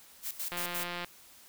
blue noise with tremolo, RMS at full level -36 dBFS, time 0.22-0.88 s, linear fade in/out 50 ms, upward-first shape square, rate 5.7 Hz, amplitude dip 80%
click train, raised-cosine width 0.3 ms, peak -21 dBFS, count 93, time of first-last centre 0.52-1.046 s, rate 175 Hz
effects white hiss -56 dBFS RMS until 1.48 s

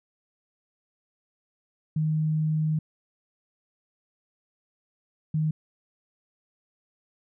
sine tone bursts at uneven times, 155.56 Hz, D#3, in tune, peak -22 dBFS, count 2, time 1.96-2.79 / 5.34-5.51 s, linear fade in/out 5 ms, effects none

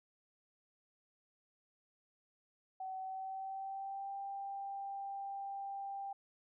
sine tone with pitch glide, 758 to 790.6 Hz, F#5 to G5, +42 to +15 cents, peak -40 dBFS, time 2.8-6.13 s, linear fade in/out 5 ms, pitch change +73 cents, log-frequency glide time 2.99-4.16 s, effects none

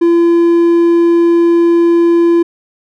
triangle tone, 340 Hz, F4, 46 cents flat, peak -4 dBFS, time 0.01-2.43 s, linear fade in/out 10 ms, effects none

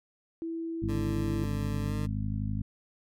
sine tone, 329.6 Hz, E4, in tune, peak -32 dBFS, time 0.42-1.44 s, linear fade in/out 0 ms
harmonic tone, 51.91 Hz, G#1, in tune, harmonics 1 / 2 / 3 / 4 / 5, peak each -35 / -32 / -40 / -36 / -41 dBFS, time 0.82-2.62 s, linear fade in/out 5 ms
20% pulse tone with pitch glide, 146.83 to 150 Hz, D3 to D3, 0 to +37 cents, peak -31 dBFS, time 0.88-2.07 s, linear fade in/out 20 ms, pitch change +37 cents, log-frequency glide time 1.84-1.93 s
effects none

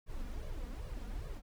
brown noise with flanger, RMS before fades -41 dBFS, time 0.06-1.42 s, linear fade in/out 50 ms, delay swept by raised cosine 1.7 to 4.2 ms, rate 2.5 Hz, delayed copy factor +0.8, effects none

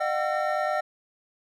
triangle tone cluster, 609 / 706 / 755 / 1347 / 1834 Hz, D#5 / F5 / F#5 / E6 / A#6, -37 / +19 / +35 / +37 / -29 cents, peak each -26 / -31 / -27 / -30 / -33 dBFS, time 0-0.81 s, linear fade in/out 10 ms, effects none

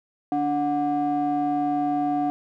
triangle ring-modulated tone, 220 Hz, A3, in tune, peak -16 dBFS, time 0.32-2.3 s, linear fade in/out 0 ms, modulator 511 Hz, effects none

